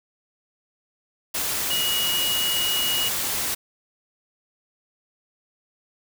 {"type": "tone in noise", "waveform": "sine", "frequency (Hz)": 2900, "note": "F#7", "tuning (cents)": -35, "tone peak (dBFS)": -23, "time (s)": [1.7, 3.09], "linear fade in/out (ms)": 10, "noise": "white", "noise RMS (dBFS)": -26, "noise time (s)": [1.34, 3.55], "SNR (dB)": 0, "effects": []}